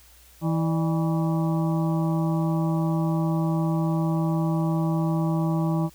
harmonic tone with a mistuned harmonic, 162.7 Hz, E3, 22 cents flat, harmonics 1 / 2 / 4 / 5 / 6 / 7, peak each -22 / -28 / -34 / -36 / -38 / -39 dBFS, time 0.41-5.9 s, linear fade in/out 50 ms, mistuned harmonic 4, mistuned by -140 cents, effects added 60 Hz sine -54 dBFS peak until 5.94 s + white hiss -54 dBFS RMS until 5.94 s

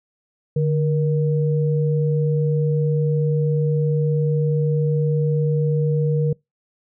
sine tone pair together, 148.6 / 473.3 Hz, D3 / A#4, +21 / +26 cents, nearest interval octave + minor sixth, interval 2005 cents, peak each -17 / -23 dBFS, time 0.56-6.33 s, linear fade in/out 5 ms, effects noise-tail reverb RT60 0.2 s tail -26 dB re dry

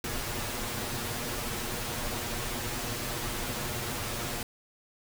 pink noise with comb filter, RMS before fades -34 dBFS, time 0.04-4.43 s, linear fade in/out 2 ms, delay 8.4 ms, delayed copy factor +0.75, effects none

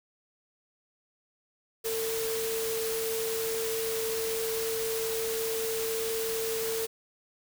sine tone in noise, 449.4 Hz, A4, 37 cents sharp, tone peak -30 dBFS, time 1.84-6.87 s, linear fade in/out 20 ms, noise white, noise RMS -35 dBFS, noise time 1.84-6.87 s, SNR +2 dB, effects none

